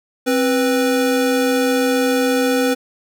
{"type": "tone pair together", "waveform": "square", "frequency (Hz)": [264.5, 493.3], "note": ["C4", "B4"], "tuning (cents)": [19, -2], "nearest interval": "major seventh", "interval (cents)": 1079, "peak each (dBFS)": -18, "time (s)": [0.26, 2.75], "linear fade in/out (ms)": 20, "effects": []}